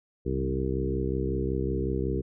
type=harmonic tone with a mistuned harmonic; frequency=65.41 Hz; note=C2; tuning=in tune; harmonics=1 / 2 / 3 / 4 / 5 / 6 / 7; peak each=-31 / -33 / -35 / -37 / -34 / -32 / -36 dBFS; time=0.25-2.22 s; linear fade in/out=20 ms; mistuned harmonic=2; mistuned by=+30 cents; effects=none